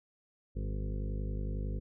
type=harmonic tone with a mistuned harmonic; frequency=51 Hz; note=G#1; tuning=31 cents flat; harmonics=1 / 2 / 3 / 4 / 5 / 7 / 8 / 9 / 10; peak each=-34 / -40 / -44 / -46 / -48 / -51 / -52 / -53 / -54 dBFS; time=0.55-1.8 s; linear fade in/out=20 ms; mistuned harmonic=4; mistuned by=-40 cents; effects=none